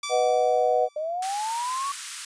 10% pulse tone with exponential decay, 1161 Hz, D6, 20 cents flat, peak -20 dBFS, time 0.03-1.23 s, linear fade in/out 5 ms, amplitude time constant 260 ms
sine chord, B major, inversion none, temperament equal, 493.9 / 622.3 / 740 Hz, B4 / D#5 / F#5, 0 / 0 / 0 cents, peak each -23 / -24 / -23 dBFS, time 0.09-0.89 s, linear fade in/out 50 ms
sine linear sweep, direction up, 595 to 1135 Hz, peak -26 dBFS, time 0.96-1.92 s, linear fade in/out 5 ms
white high-pass noise, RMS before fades -34 dBFS, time 1.22-2.25 s, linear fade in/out 5 ms, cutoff 1100 Hz, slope 48 dB/octave
effects resampled to 22050 Hz

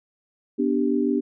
sine chord, G major, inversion first, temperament equal, 246.9 / 293.7 / 392 Hz, B3 / D4 / G4, 0 / 0 / 0 cents, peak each -23 / -23 / -25 dBFS, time 0.58-1.21 s, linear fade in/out 20 ms, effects none

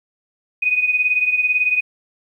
sine beating tone pair, 2489 / 2507 Hz, D#7 / D#7, 0 / +12 cents, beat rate 18 Hz, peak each -16 / -21 dBFS, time 0.62-1.81 s, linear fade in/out 10 ms, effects 9-bit

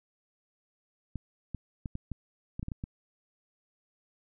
clicks, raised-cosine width 5 ms, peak -23 dBFS, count 10, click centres 1.157 / 1.547 / 1.858 / 1.954 / 2.117 / 2.595 / 2.629 / 2.684 / 2.718 / 2.839 s, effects none

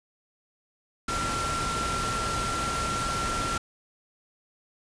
sine tone in noise, 1364 Hz, F6, 41 cents flat, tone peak -29 dBFS, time 1.08-3.58 s, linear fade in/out 5 ms, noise pink, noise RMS -31 dBFS, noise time 1.08-3.58 s, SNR -1 dB, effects resampled to 22050 Hz

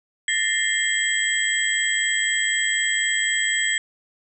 sine tone cluster, 1758 / 1862 / 2081 / 3230 / 7880 Hz, A6 / A#6 / C7 / G#7 / B8, -2 / -2 / -10 / -49 / -5 cents, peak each -26 dBFS, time 0.28-3.78 s, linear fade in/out 2 ms, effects none

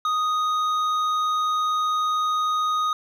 sine tone with hard clipping, 1244.5 Hz, D#6, in tune, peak -22 dBFS, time 0.05-2.93 s, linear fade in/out 2 ms, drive 7 dB, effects none

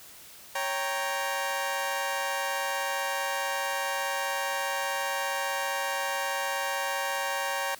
20% pulse chord, G diminished, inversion second, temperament equal, 554.4 / 784 / 932.3 Hz, Db5 / G5 / Bb5, 0 / 0 / 0 cents, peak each -28 dBFS, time 0.55-7.75 s, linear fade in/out 5 ms, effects white hiss -49 dBFS RMS until 7.79 s

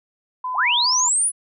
sine tone with vibrato, 987.8 Hz, B5, in tune, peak -23 dBFS, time 0.44-1.09 s, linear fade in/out 5 ms, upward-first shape square, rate 2.4 Hz, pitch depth 39 cents each way
sine linear sweep, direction up, 603 to 10270 Hz, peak -16 dBFS, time 0.54-1.32 s, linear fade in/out 50 ms
effects none

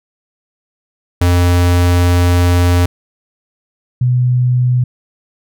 square / sine tone pair in turn, 88.2 / 124.73 Hz, F2 / B2, +18 / +18 cents, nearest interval tritone, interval 600 cents, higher second, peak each -9 dBFS, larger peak neither, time 1.21-2.86 / 4.01-4.84 s, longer first, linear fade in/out 5 ms, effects none

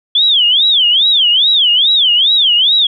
sine tone with vibrato, 3322 Hz, G#7, in tune, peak -7 dBFS, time 0.15-2.87 s, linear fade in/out 5 ms, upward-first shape sine, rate 2.4 Hz, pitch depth 270 cents each way, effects none

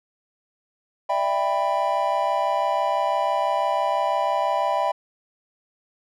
triangle chord, E minor seventh, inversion third, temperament just, 593.3 / 659.3 / 791.1 / 988.9 Hz, D5 / E5 / G5 / B5, +18 / 0 / +16 / +2 cents, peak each -25 / -24 / -23 / -23 dBFS, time 1.09-4.92 s, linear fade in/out 10 ms, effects none

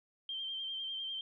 sine tone with vibrato, 3152 Hz, G7, 9 cents sharp, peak -37 dBFS, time 0.29-1.21 s, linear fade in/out 2 ms, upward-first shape sine, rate 10 Hz, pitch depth 31 cents each way, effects none

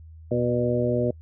harmonic tone with a mistuned harmonic, 122.3 Hz, B2, 16 cents flat, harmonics 1 / 2 / 3 / 4 / 5, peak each -27 / -27 / -27 / -27 / -27 dBFS, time 0.31-1.11 s, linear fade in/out 5 ms, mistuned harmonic 5, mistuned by -22 cents, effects noise-tail reverb RT60 0.1 s tail -26 dB re dry + added 80 Hz sine -42 dBFS peak until 1.21 s

